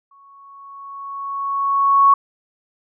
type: tone with exponential growth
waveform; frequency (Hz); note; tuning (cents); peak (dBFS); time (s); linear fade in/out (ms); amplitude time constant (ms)
sine; 1108.7; C#6; 0; -7; 0.11-2.14; 5; 440
effects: none